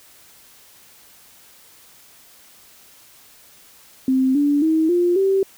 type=tone with pitch steps; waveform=sine; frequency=261.6 / 288.6 / 318.4 / 351.2 / 387.5 Hz; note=C4 / D4 / D#4 / F4 / G4; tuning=0 / -30 / +40 / +10 / -20 cents; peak=-14 dBFS; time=4.08-5.43 s; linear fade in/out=2 ms; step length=270 ms; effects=white hiss -49 dBFS RMS until 5.57 s